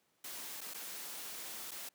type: noise with dropouts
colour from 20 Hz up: white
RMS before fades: -45 dBFS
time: 0.24-1.89 s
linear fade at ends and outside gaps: 5 ms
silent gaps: 0.608-0.613 / 0.738-0.743 / 1.71-1.715 s
effects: pink hiss -75 dBFS RMS until 1.94 s + high-pass 200 Hz 12 dB/octave

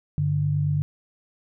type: tone pair together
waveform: sine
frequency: 98 / 146.83 Hz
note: G2 / D3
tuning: 0 / 0 cents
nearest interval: perfect fifth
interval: 700 cents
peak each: -27 / -21 dBFS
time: 0.18-0.82 s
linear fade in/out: 0 ms
effects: none

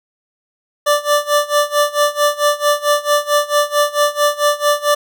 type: tone with tremolo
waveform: 25% pulse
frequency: 587 Hz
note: D5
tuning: 1 cent flat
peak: -6 dBFS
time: 0.86-4.95 s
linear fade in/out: 10 ms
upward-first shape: sine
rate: 4.5 Hz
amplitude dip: 90%
effects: none

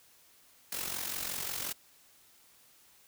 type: noise with amplitude modulation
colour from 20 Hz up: white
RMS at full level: -34 dBFS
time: 0.72-1.73 s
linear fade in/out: 5 ms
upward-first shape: sine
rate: 45.5 Hz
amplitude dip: 65%
effects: white hiss -62 dBFS RMS until 3.07 s

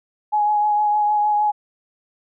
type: tone with vibrato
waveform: sine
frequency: 838 Hz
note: G#5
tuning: 15 cents sharp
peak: -15 dBFS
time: 0.32-1.52 s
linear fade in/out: 20 ms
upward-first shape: triangle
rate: 6.5 Hz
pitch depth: 21 cents each way
effects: none

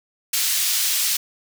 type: high-pass noise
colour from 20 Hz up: pink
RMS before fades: -21 dBFS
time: 0.33-1.17 s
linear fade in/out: 5 ms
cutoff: 3700 Hz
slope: 12 dB/octave
effects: none

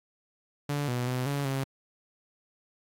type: tone with pitch steps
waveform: sawtooth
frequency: 144.6 / 123.1 / 126.6 / 141.7 / 135.3 Hz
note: D3 / B2 / B2 / C#3 / C#3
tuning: -27 / -5 / +43 / +38 / -42 cents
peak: -24 dBFS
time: 0.69-1.64 s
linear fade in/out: 5 ms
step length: 190 ms
effects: AAC 64 kbps

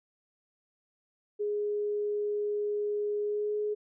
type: tone with pitch glide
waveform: sine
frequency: 415.3 to 420.1 Hz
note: G#4 to G#4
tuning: 0 to +20 cents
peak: -28 dBFS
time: 1.39-3.75 s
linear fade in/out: 20 ms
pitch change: +20 cents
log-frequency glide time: 3.23-3.56 s
effects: none

